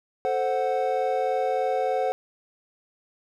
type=chord; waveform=triangle; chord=F# diminished; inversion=first; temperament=equal; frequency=440 / 523.3 / 740 Hz; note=A4 / C5 / F#5; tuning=0 / 0 / 0 cents; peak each=-27 / -24 / -24 dBFS; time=0.25-2.12 s; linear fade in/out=0 ms; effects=none